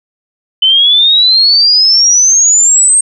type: exponential sweep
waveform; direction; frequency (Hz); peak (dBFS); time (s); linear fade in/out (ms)
sine; up; 3029 to 8510; -4; 0.62-3.01; 5
effects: none